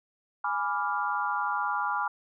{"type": "chord", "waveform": "sine", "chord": "G# diminished seventh", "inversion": "none", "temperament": "equal", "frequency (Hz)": [830.6, 987.8, 1174.7, 1396.9], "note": ["G#5", "B5", "D6", "F6"], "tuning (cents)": [0, 0, 0, 0], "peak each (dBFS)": -32, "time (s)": [0.44, 2.08], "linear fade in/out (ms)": 5, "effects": []}